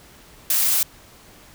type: noise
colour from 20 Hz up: blue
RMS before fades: -19 dBFS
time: 0.5-0.83 s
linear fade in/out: 2 ms
effects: pink hiss -48 dBFS RMS until 1.54 s